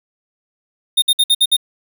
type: tone bursts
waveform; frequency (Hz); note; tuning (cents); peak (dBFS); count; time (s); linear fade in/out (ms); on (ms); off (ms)
square; 3665; A#7; -30; -10; 6; 0.97-1.567; 10; 52; 57
effects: 8-bit